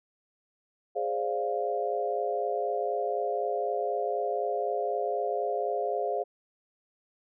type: chord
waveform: sine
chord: D half-diminished seventh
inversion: second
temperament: equal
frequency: 415.3 / 523.3 / 587.3 / 698.5 Hz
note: Ab4 / C5 / D5 / F5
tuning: 0 / 0 / 0 / 0 cents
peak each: -32 / -33 / -35 / -31 dBFS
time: 0.95-6.24 s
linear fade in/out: 20 ms
effects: none